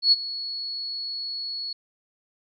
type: tone with ADSR envelope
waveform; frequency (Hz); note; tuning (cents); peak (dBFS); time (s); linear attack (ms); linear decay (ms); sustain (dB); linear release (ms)
sine; 4373; C#8; -24; -12; 0.02-1.73; 100; 29; -17; 5
effects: none